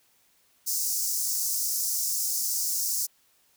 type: high-pass noise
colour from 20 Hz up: pink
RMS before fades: -28 dBFS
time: 0.66-3.07 s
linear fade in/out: 20 ms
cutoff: 5200 Hz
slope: 48 dB/octave
effects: white hiss -65 dBFS RMS until 3.56 s